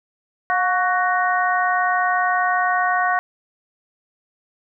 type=harmonic tone with a mistuned harmonic; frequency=372.1 Hz; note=F#4; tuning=10 cents sharp; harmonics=2 / 3 / 4 / 5; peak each=-20 / -22 / -23 / -24 dBFS; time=0.5-3.19 s; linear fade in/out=0 ms; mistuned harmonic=2; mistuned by=-55 cents; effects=none